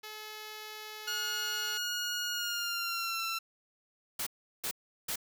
5% pulse tone, 428.8 Hz, A4, 45 cents flat, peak -31 dBFS, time 0.03-1.78 s, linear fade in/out 10 ms
15% pulse tone with pitch glide, 1441 to 1344.5 Hz, F#6 to E6, -46 to +34 cents, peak -26 dBFS, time 1.07-3.39 s, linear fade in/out 10 ms, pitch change -120 cents, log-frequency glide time 2.31-3.22 s
white noise bursts, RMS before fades -35 dBFS, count 3, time 4.19-5.158 s, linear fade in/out 5 ms, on 76 ms, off 370 ms
effects none

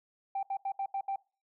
sine tone bursts at uneven times, 784 Hz, G5, in tune, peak -29 dBFS, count 6, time 0.35-0.43 / 0.5-0.57 / 0.65-0.72 / 0.79-0.86 / 0.94-1.01 / 1.08-1.16 s, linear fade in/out 5 ms, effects noise-tail reverb RT60 0.3 s tail -21 dB re dry + tanh soft clip ceiling -27 dBFS

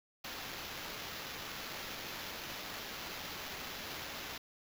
white noise with sample-and-hold, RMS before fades -44 dBFS, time 0.24-4.38 s, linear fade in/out 5 ms, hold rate 8820 Hz, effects none

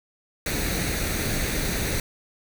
pink noise with comb filter, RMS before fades -26 dBFS, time 0.46-2 s, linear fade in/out 2 ms, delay 0.48 ms, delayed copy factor +0.55, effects none

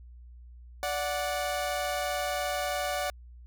sawtooth tone pair together, 584.2 / 736 Hz, D5 / F#5, -9 / -9 cents, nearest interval major third, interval 400 cents, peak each -28 dBFS, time 0.83-3.1 s, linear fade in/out 0 ms, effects added 60 Hz sine -46 dBFS peak until 3.46 s

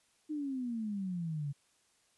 sine exponential sweep, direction down, 311.1 to 138.59 Hz, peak -34 dBFS, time 0.29-1.53 s, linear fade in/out 20 ms, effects white hiss -71 dBFS RMS until 2.17 s + resampled to 24000 Hz

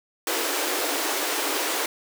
pink high-pass noise, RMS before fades -26 dBFS, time 0.27-1.86 s, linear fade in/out 2 ms, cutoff 280 Hz, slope 96 dB/octave, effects none

